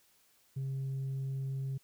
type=tone with tanh clipping; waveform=sine; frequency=134.7 Hz; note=C#3; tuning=49 cents flat; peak=-34 dBFS; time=0.56-1.78 s; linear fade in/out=10 ms; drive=1 dB; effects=white hiss -68 dBFS RMS until 1.83 s